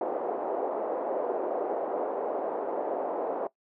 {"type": "band-pass noise", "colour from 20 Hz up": "white", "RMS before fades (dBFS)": -31, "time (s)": [0.01, 3.47], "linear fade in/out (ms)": 2, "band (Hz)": [370, 710], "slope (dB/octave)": 24, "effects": ["noise-tail reverb RT60 0.1 s tail -19 dB re dry"]}